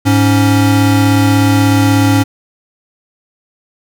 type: tone pair together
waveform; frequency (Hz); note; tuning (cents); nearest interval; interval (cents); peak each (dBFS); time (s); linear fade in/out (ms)
square; 105 / 278.5; G#2 / C#4; +19 / +8; octave + perfect fourth; 1689; -11; 0.05-2.24; 20
effects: none